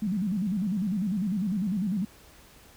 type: tone with vibrato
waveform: sine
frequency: 196.6 Hz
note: G3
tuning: 5 cents sharp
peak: -25 dBFS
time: 0.02-2.05 s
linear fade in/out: 5 ms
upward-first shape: square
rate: 10 Hz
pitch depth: 150 cents each way
effects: added 59 Hz sine -60 dBFS peak until 2.76 s + pink hiss -54 dBFS RMS until 2.76 s